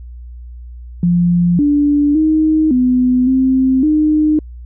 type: tone with pitch steps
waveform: sine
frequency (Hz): 174.5 / 290.6 / 312.5 / 251.6 / 261.8 / 306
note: F3 / D4 / D#4 / B3 / C4 / D#4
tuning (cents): -1 / -18 / +8 / +32 / +1 / -29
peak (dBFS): -9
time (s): 1.03-4.39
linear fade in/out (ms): 2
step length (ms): 560
effects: added 60 Hz sine -29 dBFS peak until 4.65 s